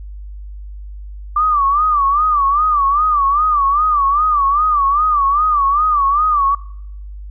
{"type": "tone with vibrato", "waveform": "sine", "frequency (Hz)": 1174.7, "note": "D6", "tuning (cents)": 0, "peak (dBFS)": -11, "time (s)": [1.36, 6.55], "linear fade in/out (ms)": 5, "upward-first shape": "sine", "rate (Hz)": 2.5, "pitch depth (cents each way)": 120, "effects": ["noise-tail reverb RT60 0.8 s tail -25 dB re dry", "added 50 Hz sine -28 dBFS peak until 7.3 s"]}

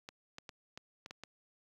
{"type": "clicks", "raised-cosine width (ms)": 0.2, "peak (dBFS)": -28, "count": 7, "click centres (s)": [0.089, 0.384, 0.492, 0.775, 1.061, 1.109, 1.236], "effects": ["high-pass 80 Hz 12 dB/octave", "11-bit"]}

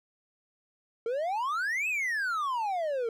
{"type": "exponential two-way sweep", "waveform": "triangle", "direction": "up then down", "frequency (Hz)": [444, 2637, 444], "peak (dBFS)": -26, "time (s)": [1.06, 3.09], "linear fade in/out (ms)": 2, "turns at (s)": 1.88, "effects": []}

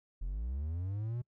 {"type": "linear sweep", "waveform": "triangle", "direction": "up", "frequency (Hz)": [38.89, 124.1], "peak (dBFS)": -32, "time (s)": [0.21, 1.22], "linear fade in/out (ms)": 10, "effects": ["noise-tail reverb RT60 0.1 s tail -26 dB re dry"]}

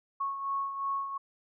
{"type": "beating tone pair", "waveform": "sine", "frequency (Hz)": [1101, 1103.8], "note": ["C#6", "C#6"], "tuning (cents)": [-12, -8], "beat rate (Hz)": 2.8, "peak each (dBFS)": [-31, -39], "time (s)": [0.2, 1.18], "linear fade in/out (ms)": 10, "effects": []}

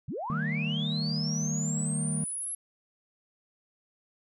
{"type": "linear sweep", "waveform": "sine", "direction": "up", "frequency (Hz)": [92.5, 11175], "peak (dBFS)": -32, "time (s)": [0.08, 2.55], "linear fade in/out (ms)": 5}
{"type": "chord", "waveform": "triangle", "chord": "Eb major", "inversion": "none", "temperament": "equal with one note detuned", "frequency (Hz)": [155.56, 196, 227.9], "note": ["Eb3", "G3", "Bb3"], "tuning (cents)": [0, 0, -39], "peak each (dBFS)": [-28, -33, -32], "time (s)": [0.3, 2.24], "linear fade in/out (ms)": 0}
{"effects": ["tanh soft clip ceiling -18 dBFS"]}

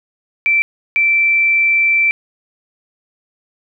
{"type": "tone pair in turn", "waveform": "sine", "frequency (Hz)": [2337, 2337], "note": ["D7", "D7"], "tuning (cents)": [-9, -9], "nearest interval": "unison", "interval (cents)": 0, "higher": "neither", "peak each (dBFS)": -10, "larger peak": "neither", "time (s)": [[0.46, 0.62], [0.96, 2.11]], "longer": "second", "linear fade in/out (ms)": 0, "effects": []}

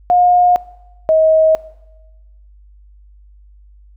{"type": "tone pair in turn", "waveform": "sine", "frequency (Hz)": [715, 634.5], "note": ["F5", "D#5"], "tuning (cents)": [41, 34], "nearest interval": "major second", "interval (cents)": 207, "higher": "first", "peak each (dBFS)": -8, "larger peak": "neither", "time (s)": [[0.1, 0.56], [1.09, 1.55]], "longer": "neither", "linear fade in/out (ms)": 0, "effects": ["noise-tail reverb RT60 1.0 s tail -20 dB re dry", "added 50 Hz sine -41 dBFS peak until 3.96 s"]}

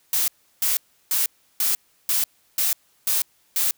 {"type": "noise bursts", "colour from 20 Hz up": "blue", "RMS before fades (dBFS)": -21, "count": 8, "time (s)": [0.13, 3.71], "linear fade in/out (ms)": 2, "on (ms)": 150, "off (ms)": 340, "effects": ["white hiss -62 dBFS RMS until 3.77 s"]}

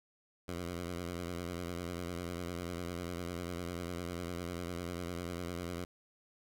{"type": "tone with vibrato", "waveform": "10% pulse", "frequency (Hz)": 87.31, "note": "F2", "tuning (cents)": 0, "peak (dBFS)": -30, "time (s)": [0.48, 5.85], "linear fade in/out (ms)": 5, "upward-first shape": "sine", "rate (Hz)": 10, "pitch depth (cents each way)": 65, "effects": []}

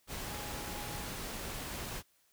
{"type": "tone in noise", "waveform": "sine", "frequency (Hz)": 830.6, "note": "G#5", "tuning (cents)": 0, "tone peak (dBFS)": -48, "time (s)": [0.25, 1.08], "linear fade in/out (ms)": 50, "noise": "pink", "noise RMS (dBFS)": -41, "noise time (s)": [0.07, 2.03], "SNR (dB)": -10, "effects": ["white hiss -71 dBFS RMS until 2.32 s"]}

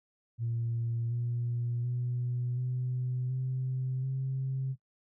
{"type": "tone with pitch steps", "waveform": "sine", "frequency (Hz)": [116.54, 119.61, 122.76, 125.99, 129.31, 132.71], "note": ["A#2", "A#2", "B2", "B2", "C3", "C3"], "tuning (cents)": [0, 45, -10, 35, -20, 25], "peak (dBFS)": -29, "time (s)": [0.38, 4.76], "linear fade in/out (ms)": 50, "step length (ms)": 730, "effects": ["noise-tail reverb RT60 0.1 s tail -17 dB re dry", "tanh soft clip ceiling -25 dBFS"]}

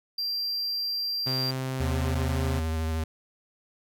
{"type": "tone", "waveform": "triangle", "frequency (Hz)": 4725, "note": "D8", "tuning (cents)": 10, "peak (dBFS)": -26, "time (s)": [0.18, 1.51], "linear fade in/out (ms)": 5}
{"type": "tone with pitch glide", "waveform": "sawtooth", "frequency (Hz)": [131, 132.68], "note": ["C3", "C3"], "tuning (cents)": [2, 25], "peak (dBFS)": -25, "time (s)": [1.26, 2.6], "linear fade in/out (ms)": 10, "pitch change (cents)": 23, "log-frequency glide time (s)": [2.25, 2.36]}
{"type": "tone with vibrato", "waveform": "square", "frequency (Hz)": 80.1, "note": "E2", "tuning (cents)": -49, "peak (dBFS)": -27, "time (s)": [1.8, 3.04], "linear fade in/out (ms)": 5, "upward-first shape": "triangle", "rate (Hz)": 13, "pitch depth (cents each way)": 23}
{"effects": []}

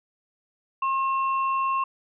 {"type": "tone pair together", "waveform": "sine", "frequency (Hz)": [1071.5, 2700], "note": ["C6", "E7"], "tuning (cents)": [41, 41], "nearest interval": "octave + major third", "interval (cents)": 1600, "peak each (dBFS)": [-22, -34], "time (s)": [0.82, 1.84], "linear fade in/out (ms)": 5, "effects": []}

